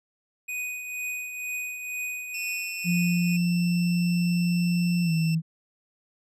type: tone with tremolo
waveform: square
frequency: 2489 Hz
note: D#7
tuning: in tune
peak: -29 dBFS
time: 0.48-3.37 s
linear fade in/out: 10 ms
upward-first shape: triangle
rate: 2.1 Hz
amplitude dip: 55%
type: tone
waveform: 25% pulse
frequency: 2674 Hz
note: E7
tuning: 24 cents sharp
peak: -30 dBFS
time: 2.34-5.35 s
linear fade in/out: 5 ms
type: tone with pitch glide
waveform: sine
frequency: 174.61 to 161.98 Hz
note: F3 to E3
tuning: 0 to -30 cents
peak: -21 dBFS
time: 2.84-5.42 s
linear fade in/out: 50 ms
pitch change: -130 cents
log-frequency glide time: 5.03-5.12 s
effects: resampled to 32000 Hz